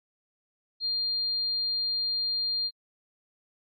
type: tone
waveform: sine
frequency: 4200 Hz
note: C8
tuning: 6 cents sharp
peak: -26 dBFS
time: 0.8-2.71 s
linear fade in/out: 50 ms
effects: AAC 64 kbps